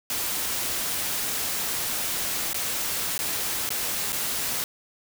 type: noise with dropouts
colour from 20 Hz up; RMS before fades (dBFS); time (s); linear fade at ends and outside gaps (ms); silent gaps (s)
white; -28; 0.1-4.64; 1; 2.532-2.544 / 3.179-3.19 / 3.691-3.704 / 4.122-4.128
effects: none